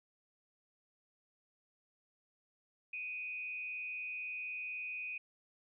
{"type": "tone with frequency modulation", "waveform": "sine", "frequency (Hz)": 2489, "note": "D#7", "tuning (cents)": 0, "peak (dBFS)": -39, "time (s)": [2.93, 5.18], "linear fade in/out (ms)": 5, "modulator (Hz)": 161, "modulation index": 0.47, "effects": []}